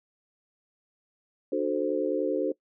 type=chord; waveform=sine; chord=D dominant seventh; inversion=none; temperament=equal with one note detuned; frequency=299.7 / 370 / 440 / 523.3 Hz; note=D4 / F#4 / A4 / C5; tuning=+35 / 0 / 0 / 0 cents; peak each=-30 dBFS; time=1.52-2.52 s; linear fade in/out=5 ms; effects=noise-tail reverb RT60 0.1 s tail -21 dB re dry